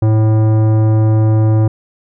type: tone with tanh clipping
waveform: sine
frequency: 109.3 Hz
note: A2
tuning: 11 cents flat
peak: -10 dBFS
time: 0.02-1.68 s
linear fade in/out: 5 ms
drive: 15 dB
effects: none